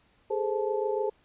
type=tone cluster; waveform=sine; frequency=411.6 / 438.3 / 519 / 871 Hz; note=G#4 / A4 / C5 / A5; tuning=-16 / -7 / -14 / -18 cents; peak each=-29 / -32 / -32 / -35 dBFS; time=0.3-1.1 s; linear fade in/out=10 ms; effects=pink hiss -65 dBFS RMS until 1.24 s + resampled to 8000 Hz